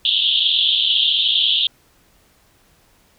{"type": "band-pass noise", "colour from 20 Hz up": "pink", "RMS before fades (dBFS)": -17, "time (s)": [0.05, 1.67], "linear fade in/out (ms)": 2, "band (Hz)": [3000, 3700], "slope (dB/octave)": 96, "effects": ["pink hiss -56 dBFS RMS until 3.18 s"]}